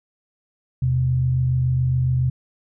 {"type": "tone pair together", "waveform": "sine", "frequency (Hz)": [80.26, 127.4], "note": ["E2", "C3"], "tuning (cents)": [-46, -46], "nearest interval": "minor sixth", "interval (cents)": 800, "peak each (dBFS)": [-26, -17], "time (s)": [0.82, 2.3], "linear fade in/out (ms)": 5, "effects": []}